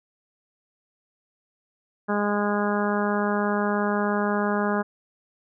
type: harmonic tone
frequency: 205.9 Hz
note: G#3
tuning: 15 cents flat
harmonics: 1 / 2 / 3 / 4 / 5 / 6 / 7 / 8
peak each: -25 / -28 / -30 / -31 / -32 / -33 / -33 / -34 dBFS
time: 2.08-4.83 s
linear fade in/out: 20 ms
effects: none